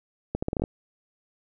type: accelerating click train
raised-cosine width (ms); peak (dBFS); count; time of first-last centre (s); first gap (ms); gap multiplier
2; -13; 8; 0.35-0.639; 75; 0.79
effects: none